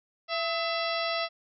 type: harmonic tone with a mistuned harmonic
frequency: 670 Hz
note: E5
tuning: 28 cents sharp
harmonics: 1 / 2 / 3 / 4 / 5 / 6 / 7 / 8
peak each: -31 / -34 / -36 / -37 / -38 / -39 / -39 / -40 dBFS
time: 0.28-1.29 s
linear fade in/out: 50 ms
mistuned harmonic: 2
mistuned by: -70 cents
effects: none

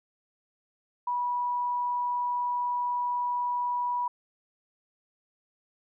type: tone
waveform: sine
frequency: 976 Hz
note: B5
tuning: 21 cents flat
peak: -26 dBFS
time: 1.07-4.08 s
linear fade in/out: 5 ms
effects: none

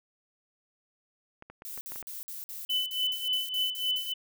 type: clicks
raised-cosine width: 0.5 ms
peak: -30 dBFS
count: 7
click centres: 1.424 / 1.5 / 1.621 / 1.777 / 1.92 / 1.959 / 2.027 s
type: noise bursts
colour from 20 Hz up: violet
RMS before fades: -40 dBFS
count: 12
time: 1.65-4.12 s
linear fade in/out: 0 ms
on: 160 ms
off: 50 ms
type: tone with tremolo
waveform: sine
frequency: 3011 Hz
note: F#7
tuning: 30 cents sharp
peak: -24 dBFS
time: 2.69-4.14 s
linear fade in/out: 10 ms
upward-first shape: triangle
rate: 3.5 Hz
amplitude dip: 85%
effects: none

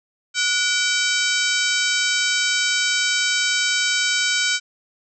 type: harmonic tone with a mistuned harmonic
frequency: 770 Hz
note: G5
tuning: 31 cents flat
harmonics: 2 / 3 / 4 / 5 / 6 / 7 / 8 / 9 / 10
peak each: -23 / -25 / -26 / -27 / -28 / -28 / -29 / -30 / -30 dBFS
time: 0.34-4.6 s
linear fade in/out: 50 ms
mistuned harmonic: 2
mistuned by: -90 cents
effects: none

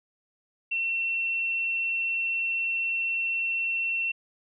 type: tone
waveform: sine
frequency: 2708 Hz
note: E7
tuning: 46 cents sharp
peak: -25 dBFS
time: 0.71-4.12 s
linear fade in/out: 10 ms
effects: none

